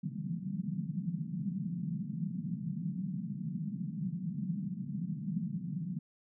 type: band-pass noise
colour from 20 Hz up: white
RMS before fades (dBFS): -37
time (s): 0.03-5.99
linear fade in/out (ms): 10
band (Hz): 150 to 200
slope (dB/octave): 48
effects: none